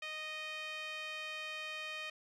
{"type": "tone with band-pass filter", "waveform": "sawtooth", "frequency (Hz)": 620, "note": "D#5", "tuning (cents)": -6, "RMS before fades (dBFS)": -43, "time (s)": [0.02, 2.1], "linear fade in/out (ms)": 5, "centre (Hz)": 2600, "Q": 2.5, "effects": []}